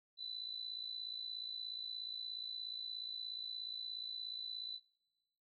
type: tone with amplitude modulation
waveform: sine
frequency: 3995 Hz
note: B7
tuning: 19 cents sharp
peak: -39 dBFS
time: 0.17-4.8 s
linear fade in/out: 50 ms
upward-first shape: sine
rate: 56.9 Hz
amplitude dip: 70%
effects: noise-tail reverb RT60 1.0 s tail -21 dB re dry